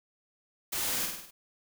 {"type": "noise with echo", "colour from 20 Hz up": "white", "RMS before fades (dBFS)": -33, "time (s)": [0.72, 1.06], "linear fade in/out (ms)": 10, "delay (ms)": 50, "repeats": 5, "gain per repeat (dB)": -4, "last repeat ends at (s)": 1.31, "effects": []}